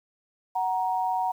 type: tone pair together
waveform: sine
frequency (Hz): 744.5 / 938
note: F#5 / A#5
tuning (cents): +11 / +11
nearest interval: major third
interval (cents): 400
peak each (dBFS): -26 / -27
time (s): 0.55-1.32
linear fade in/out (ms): 10
effects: 9-bit